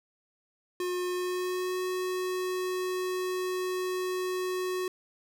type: tone with pitch glide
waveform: square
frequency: 360.1 to 367.9 Hz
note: F#4 to F#4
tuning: -47 to -10 cents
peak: -30 dBFS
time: 0.8-4.88 s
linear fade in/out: 2 ms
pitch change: +37 cents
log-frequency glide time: 1.08-1.81 s
effects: none